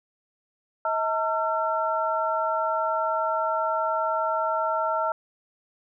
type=tone cluster; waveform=sine; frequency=639 / 900 / 1355 Hz; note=D#5 / A5 / E6; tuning=+46 / +39 / +47 cents; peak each=-27 dBFS; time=0.85-5.12 s; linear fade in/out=2 ms; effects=none